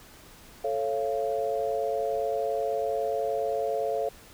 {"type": "chord", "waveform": "sine", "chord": "A augmented", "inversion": "none", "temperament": "just", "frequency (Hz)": [440, 550, 687.5], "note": ["A4", "C#5", "E#5"], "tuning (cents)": [0, -14, -27], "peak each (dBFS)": -30, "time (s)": [0.64, 4.09], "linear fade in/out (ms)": 5, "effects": ["pink hiss -51 dBFS RMS until 4.33 s"]}